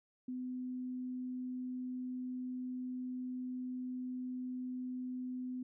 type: tone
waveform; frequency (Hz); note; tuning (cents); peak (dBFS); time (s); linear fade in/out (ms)
sine; 252.8; B3; +41; -38; 0.28-5.63; 5
effects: none